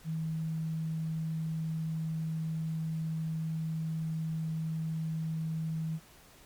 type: tone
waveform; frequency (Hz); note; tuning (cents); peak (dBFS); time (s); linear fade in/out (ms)
sine; 160; D#3; +49; -31; 0.04-6; 50
effects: pink hiss -57 dBFS RMS until 6.45 s + MP3 96 kbps